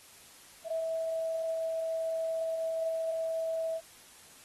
sine tone, 651 Hz, E5, 22 cents flat, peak -30 dBFS, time 0.64-3.81 s, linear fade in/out 50 ms, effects white hiss -55 dBFS RMS until 4.44 s + AAC 32 kbps

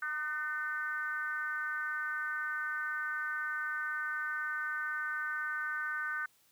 sine tone with frequency modulation, 1515 Hz, F#6, 40 cents sharp, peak -33 dBFS, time 0.02-6.26 s, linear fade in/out 5 ms, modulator 294 Hz, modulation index 0.86, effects white hiss -68 dBFS RMS until 6.51 s

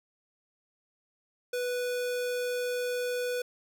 square tone, 493.1 Hz, B4, 3 cents flat, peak -30 dBFS, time 1.53-3.42 s, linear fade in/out 5 ms, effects none

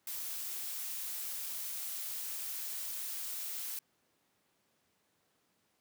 blue noise, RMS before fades -40 dBFS, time 0.07-3.79 s, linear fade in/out 2 ms, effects pink hiss -75 dBFS RMS until 5.8 s + high-pass 150 Hz 12 dB/octave

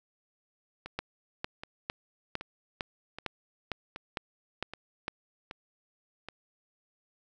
two click trains, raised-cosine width 0.3 ms, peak -24 / -16 dBFS, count 8 / 10, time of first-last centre 0.86-6.286 / 0.99-5.081 s, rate 1.29 / 2.2 Hz, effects none

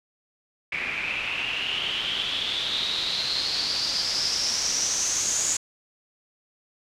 white noise with low-pass filter sweep, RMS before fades -27 dBFS, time 0.72-5.57 s, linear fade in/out 5 ms, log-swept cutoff 2300 to 7000 Hz, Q 7.8, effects none

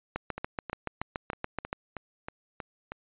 two click trains, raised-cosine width 0.5 ms, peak -16 / -21 dBFS, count 12 / 9, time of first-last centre 0.16-1.729 / 0.38-2.92 s, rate 7.01 / 3.15 Hz, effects resampled to 8000 Hz

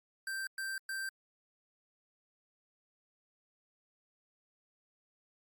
square tone bursts, 1568 Hz, G6, in tune, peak -37 dBFS, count 3, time 0.27-1.09 s, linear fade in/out 2 ms, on 200 ms, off 110 ms, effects Opus 48 kbps

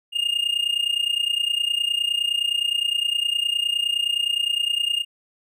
triangle tone with amplitude modulation, 2831 Hz, F7, 23 cents sharp, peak -15 dBFS, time 0.12-5.05 s, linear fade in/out 50 ms, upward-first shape sine, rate 29.7 Hz, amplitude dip 85%, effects none

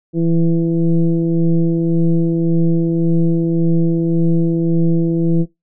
sine tone with frequency modulation, 166.1 Hz, E3, 13 cents sharp, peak -11 dBFS, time 0.13-5.46 s, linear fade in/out 50 ms, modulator 167 Hz, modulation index 1.2, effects noise-tail reverb RT60 0.2 s tail -21 dB re dry

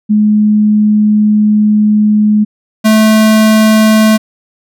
sine / square tone pair in turn, 211.3 / 217.5 Hz, G#3 / A3, +30 / -20 cents, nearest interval minor second, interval 50 cents, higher second, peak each -5 dBFS, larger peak neither, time 0.09-2.45 / 2.84-4.18 s, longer first, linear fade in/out 20 ms, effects none

